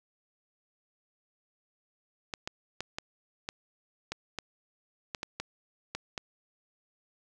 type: clicks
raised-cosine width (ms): 0.2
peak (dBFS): -17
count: 12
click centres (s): 2.338 / 2.475 / 2.806 / 2.985 / 3.489 / 4.12 / 4.387 / 5.148 / 5.231 / 5.4 / 5.95 / 6.178
effects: none